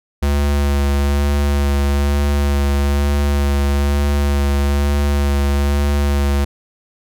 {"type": "tone with vibrato", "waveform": "square", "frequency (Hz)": 71.1, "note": "C#2", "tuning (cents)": 45, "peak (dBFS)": -14, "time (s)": [0.22, 6.45], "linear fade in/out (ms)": 10, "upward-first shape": "sine", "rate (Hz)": 1.1, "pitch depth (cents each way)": 16, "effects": []}